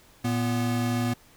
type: tone pair together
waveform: square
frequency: 115.01 / 243.7 Hz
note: A#2 / B3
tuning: -23 / -23 cents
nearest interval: octave + minor second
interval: 1300 cents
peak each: -28 / -27 dBFS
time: 0.24-1.14 s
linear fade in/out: 10 ms
effects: pink hiss -56 dBFS RMS until 1.36 s